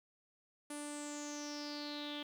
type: tone with low-pass filter sweep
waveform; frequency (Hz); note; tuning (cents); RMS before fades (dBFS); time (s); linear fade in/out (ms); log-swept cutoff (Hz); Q
sawtooth; 293.7; D4; 0; -44; 0.7-2.23; 5; 10000 to 3300; 8.1
effects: 11-bit